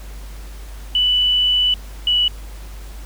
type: tone pair in turn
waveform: sine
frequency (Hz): 2975 / 2949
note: F#7 / F#7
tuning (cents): +9 / -6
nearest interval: unison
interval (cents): 15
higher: first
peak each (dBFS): -13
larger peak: neither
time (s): 0.95-1.74 / 2.07-2.28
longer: first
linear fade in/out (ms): 2
effects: added 50 Hz sine -31 dBFS peak until 3.05 s + pink hiss -43 dBFS RMS until 3.05 s